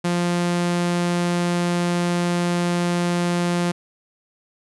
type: tone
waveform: sawtooth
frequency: 174.61 Hz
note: F3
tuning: in tune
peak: -15 dBFS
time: 0.04-3.72 s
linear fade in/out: 10 ms
effects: resampled to 24000 Hz